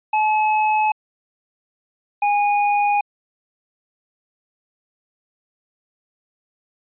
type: tone pair in turn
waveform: square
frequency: 858 / 821.6 Hz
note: A5 / G#5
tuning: -44 / -19 cents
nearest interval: minor second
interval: 75 cents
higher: first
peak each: -16 dBFS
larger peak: neither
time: 0.13-0.92 / 2.22-3.01 s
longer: neither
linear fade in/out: 5 ms
effects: resampled to 8000 Hz